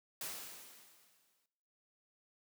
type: noise with exponential decay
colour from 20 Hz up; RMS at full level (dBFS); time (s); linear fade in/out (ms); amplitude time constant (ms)
white; -41; 0.21-1.46; 2; 270
effects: noise-tail reverb RT60 1.0 s tail -17 dB re dry + high-pass 150 Hz 12 dB/octave